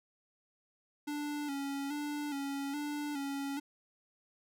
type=tone with vibrato; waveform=square; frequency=285.9 Hz; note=D4; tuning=46 cents flat; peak=-36 dBFS; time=1.07-3.6 s; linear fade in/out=10 ms; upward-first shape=square; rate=1.2 Hz; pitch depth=48 cents each way; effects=none